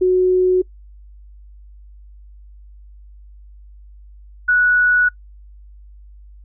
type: tone pair in turn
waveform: sine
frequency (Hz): 367.7 / 1470.8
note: F#4 / F#6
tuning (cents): -11 / -11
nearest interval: 2 octaves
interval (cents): 2400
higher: second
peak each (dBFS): -11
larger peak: neither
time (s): 0.01-0.62 / 4.48-5.09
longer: neither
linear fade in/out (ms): 10
effects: noise-tail reverb RT60 0.1 s tail -23 dB re dry + added 50 Hz sine -39 dBFS peak until 6.44 s